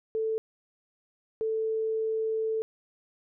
sine tone bursts at uneven times, 441.9 Hz, A4, 7 cents sharp, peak -26 dBFS, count 2, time 0.15-0.38 / 1.41-2.62 s, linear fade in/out 0 ms, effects none

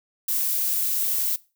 violet noise, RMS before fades -24 dBFS, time 0.28-1.36 s, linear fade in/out 5 ms, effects noise-tail reverb RT60 0.3 s tail -20 dB re dry

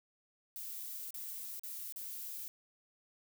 violet noise with dropouts, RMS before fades -44 dBFS, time 0.56-2.48 s, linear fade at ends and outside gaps 0 ms, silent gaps 1.106-1.143 / 1.595-1.635 / 1.924-1.961 s, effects none

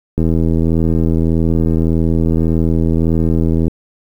click train, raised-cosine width 3 ms, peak -3 dBFS, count 287, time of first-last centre 0.18-3.681 s, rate 81.7 Hz, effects 7-bit

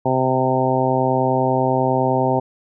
harmonic tone with a mistuned harmonic, 130 Hz, C3, 11 cents flat, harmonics 1 / 2 / 3 / 4 / 5 / 6 / 7, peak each -23 / -23 / -23 / -23 / -23 / -23 / -23 dBFS, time 0.05-2.4 s, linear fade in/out 10 ms, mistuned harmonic 1, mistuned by +15 cents, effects none

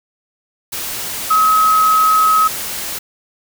sine tone in noise, 1277 Hz, D#6, 45 cents sharp, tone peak -9 dBFS, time 1.3-2.48 s, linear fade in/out 10 ms, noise white, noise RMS -24 dBFS, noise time 0.72-2.99 s, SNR +12 dB, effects none

